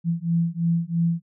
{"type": "beating tone pair", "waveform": "sine", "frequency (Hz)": [166.8, 169.8], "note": ["E3", "F3"], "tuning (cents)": [21, -48], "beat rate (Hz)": 3, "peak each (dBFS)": -23, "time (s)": [0.04, 1.22], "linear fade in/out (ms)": 50, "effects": []}